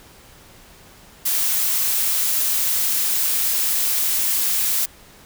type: noise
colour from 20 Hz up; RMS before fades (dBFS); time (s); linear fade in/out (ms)
blue; -20; 1.25-4.86; 10
effects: pink hiss -47 dBFS RMS until 5.25 s